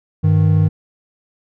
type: tone pair together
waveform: triangle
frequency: 99.51 / 155.56 Hz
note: G2 / D#3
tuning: +26 / 0 cents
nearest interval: minor sixth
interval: 774 cents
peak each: -11 dBFS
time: 0.23-0.69 s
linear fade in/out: 20 ms
effects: none